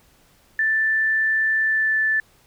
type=tone with pitch glide; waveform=sine; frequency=1765 to 1754.8 Hz; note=A6 to A6; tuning=+5 to -5 cents; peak=-17 dBFS; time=0.59-2.2 s; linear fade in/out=2 ms; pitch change=-10 cents; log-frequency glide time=1.6-1.98 s; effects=pink hiss -57 dBFS RMS until 2.46 s